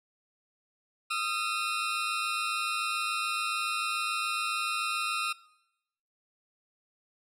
20% pulse tone pair together, 1244.5 / 1351.5 Hz, D#6 / E6, 0 / +43 cents, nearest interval minor second, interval 143 cents, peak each -27 dBFS, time 1.1-5.33 s, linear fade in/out 10 ms, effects noise-tail reverb RT60 0.9 s tail -22 dB re dry + low-pass 12000 Hz 12 dB/octave

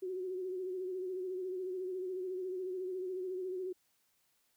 sine tone with vibrato, 370.1 Hz, F#4, in tune, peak -36 dBFS, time 0.02-3.73 s, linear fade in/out 10 ms, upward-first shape sine, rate 14 Hz, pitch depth 48 cents each way, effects white hiss -75 dBFS RMS until 4.56 s

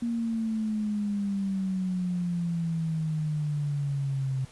sine exponential sweep, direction down, 236.2 to 130.9 Hz, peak -26 dBFS, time 0.02-4.45 s, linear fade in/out 5 ms, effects pink hiss -53 dBFS RMS until 4.51 s + resampled to 24000 Hz

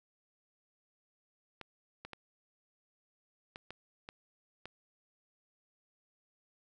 clicks, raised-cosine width 0.3 ms, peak -28 dBFS, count 7, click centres 1.613 / 2.05 / 2.133 / 3.559 / 3.706 / 4.089 / 4.656 s, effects none

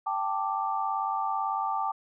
sine chord, G suspended second, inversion none, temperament just, 784 / 882 / 1176 Hz, G5 / A5 / D6, 0 / +4 / +2 cents, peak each -31 dBFS, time 0.06-1.92 s, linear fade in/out 10 ms, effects none

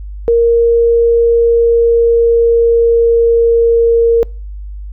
sine tone with pitch glide, 466.5 to 463.5 Hz, A#4 to A#4, +1 to -10 cents, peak -6 dBFS, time 0.28-4.23 s, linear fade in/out 0 ms, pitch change -11 cents, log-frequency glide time 1.29-4.11 s, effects noise-tail reverb RT60 0.4 s tail -26 dB re dry + added 50 Hz sine -23 dBFS peak until 4.92 s

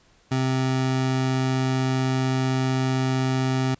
25% pulse tone, 130.81 Hz, C3, in tune, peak -17 dBFS, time 0.31-3.75 s, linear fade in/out 10 ms, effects pink hiss -59 dBFS RMS until 3.79 s + resampled to 16000 Hz

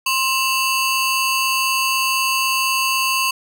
sawtooth ring-modulated tone, 1862 Hz, A#6, 2 cents flat, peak -10 dBFS, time 0.06-3.31 s, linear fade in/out 5 ms, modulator 806 Hz, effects none

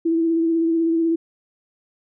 sine tone with vibrato, 329.6 Hz, E4, in tune, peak -16 dBFS, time 0.05-1.16 s, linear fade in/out 10 ms, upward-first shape sine, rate 16 Hz, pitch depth 24 cents each way, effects none

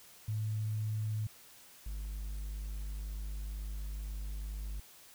sine / triangle tone pair in turn, 107.9 / 51.03 Hz, A2 / G#1, -33 / -30 cents, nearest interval octave + minor second, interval 1297 cents, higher first, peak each -32 / -35 dBFS, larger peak first, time 0.28-1.27 / 1.86-4.8 s, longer second, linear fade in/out 5 ms, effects white hiss -57 dBFS RMS until 5.14 s

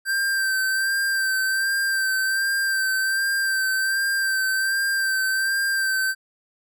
square tone with vibrato, 1568 Hz, G6, in tune, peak -21 dBFS, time 0.05-6.15 s, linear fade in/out 50 ms, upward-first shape sine, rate 1.3 Hz, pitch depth 29 cents each way, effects none

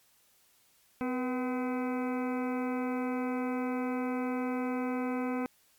harmonic tone with a mistuned harmonic, 254.3 Hz, C4, 49 cents flat, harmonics 1 / 2 / 3 / 4 / 5 / 6 / 8 / 9 / 10, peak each -31 / -37 / -41 / -43 / -45 / -47 / -49 / -50 / -51 dBFS, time 1.01-5.46 s, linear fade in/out 0 ms, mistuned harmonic 2, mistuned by -61 cents, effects white hiss -66 dBFS RMS until 5.78 s + MP3 96 kbps

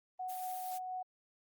sine tone with tremolo, 740 Hz, F#5, in tune, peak -37 dBFS, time 0.19-1.03 s, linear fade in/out 10 ms, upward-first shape sine, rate 4.2 Hz, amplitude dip 25%
blue noise, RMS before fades -48 dBFS, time 0.28-0.79 s, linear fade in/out 20 ms
effects Opus 32 kbps

